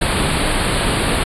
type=band-stop noise; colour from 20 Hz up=pink; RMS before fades=-17 dBFS; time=0.01-1.24 s; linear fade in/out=10 ms; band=4600 to 8200 Hz; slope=96 dB/octave; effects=resampled to 24000 Hz